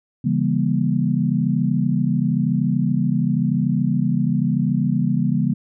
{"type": "chord", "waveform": "sine", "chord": "C# diminished seventh", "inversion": "none", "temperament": "just", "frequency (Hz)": [138.59, 166.31, 199.57, 239.5], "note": ["C#3", "E3", "G3", "Bb3"], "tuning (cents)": [0, 16, 31, 47], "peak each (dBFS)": -22, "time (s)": [0.24, 5.54], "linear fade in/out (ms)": 10, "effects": []}